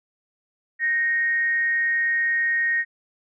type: tone with frequency modulation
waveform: sine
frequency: 1864.7 Hz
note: A#6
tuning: in tune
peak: -19 dBFS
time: 0.79-2.85 s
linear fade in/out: 50 ms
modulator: 307 Hz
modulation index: 0.24
effects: none